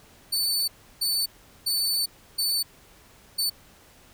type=tone bursts at uneven times; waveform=sawtooth; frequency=4506 Hz; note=C#8; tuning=28 cents sharp; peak=-20 dBFS; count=5; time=0.32-0.68 / 1.01-1.26 / 1.66-2.06 / 2.38-2.63 / 3.38-3.5 s; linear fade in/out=10 ms; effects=pink hiss -54 dBFS RMS until 4.13 s